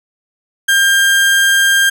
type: tone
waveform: 35% pulse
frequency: 1598 Hz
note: G6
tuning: 33 cents sharp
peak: -7 dBFS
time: 0.68-1.9 s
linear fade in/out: 10 ms
effects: none